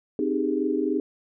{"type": "chord", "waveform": "sine", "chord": "Ab major seventh", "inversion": "first", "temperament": "equal with one note detuned", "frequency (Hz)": [261.6, 307.9, 392, 415.3], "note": ["C4", "Eb4", "G4", "Ab4"], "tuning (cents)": [0, -18, 0, 0], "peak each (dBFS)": [-28, -26, -28, -29], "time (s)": [0.19, 1], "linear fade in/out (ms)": 2, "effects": []}